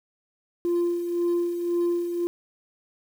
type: tone with tremolo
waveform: sine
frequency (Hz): 346.5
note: F4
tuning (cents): -14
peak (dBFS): -18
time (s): 0.65-2.27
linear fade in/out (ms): 0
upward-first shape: sine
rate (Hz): 1.9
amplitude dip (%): 60
effects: tanh soft clip ceiling -19 dBFS + 8-bit